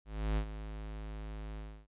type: tone with ADSR envelope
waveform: square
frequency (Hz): 52.8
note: G#1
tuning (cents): +29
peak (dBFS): -29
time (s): 0.05-1.87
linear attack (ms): 320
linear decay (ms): 78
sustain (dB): -12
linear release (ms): 290
effects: resampled to 8000 Hz